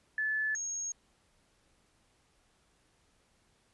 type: tone pair in turn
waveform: sine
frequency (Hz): 1734 / 6547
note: A6 / G#8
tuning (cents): -26 / -26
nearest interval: octave + major seventh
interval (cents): 2300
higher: second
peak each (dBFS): -29 / -34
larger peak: first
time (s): 0.18-0.55 / 0.55-0.92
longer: neither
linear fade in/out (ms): 2
effects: pink hiss -70 dBFS RMS until 3.73 s + resampled to 24000 Hz